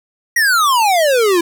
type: exponential sweep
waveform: square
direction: down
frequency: 1938 to 329.6 Hz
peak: -11 dBFS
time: 0.36-1.41 s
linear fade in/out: 5 ms
effects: none